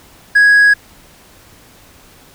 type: tone with hard clipping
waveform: sine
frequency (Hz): 1661.2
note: G#6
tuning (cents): 0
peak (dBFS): -6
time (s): 0.35-0.74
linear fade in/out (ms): 10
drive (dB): 2
effects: pink hiss -44 dBFS RMS until 2.34 s